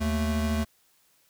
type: tone pair together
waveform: square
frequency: 77.78 / 220 Hz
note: D#2 / A3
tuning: 0 / 0 cents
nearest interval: octave + tritone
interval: 1800 cents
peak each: -28 dBFS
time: 0-0.65 s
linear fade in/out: 20 ms
effects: white hiss -65 dBFS RMS until 1.29 s